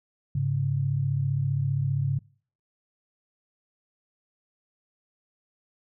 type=tone pair together; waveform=sine; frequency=103.41 / 138.59 Hz; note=G#2 / C#3; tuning=-7 / 0 cents; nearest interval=perfect fourth; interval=507 cents; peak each=-29 / -24 dBFS; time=0.35-2.19 s; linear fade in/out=5 ms; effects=noise-tail reverb RT60 0.5 s tail -25 dB re dry